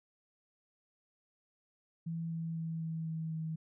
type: tone with pitch steps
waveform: sine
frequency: 165.3 / 164.16 / 163.02 / 161.9 / 160.78 / 159.67 Hz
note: E3 / E3 / E3 / E3 / E3 / D#3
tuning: +5 / -7 / -19 / -31 / -43 / +45 cents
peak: -35 dBFS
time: 2.06-3.56 s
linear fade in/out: 10 ms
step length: 250 ms
effects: none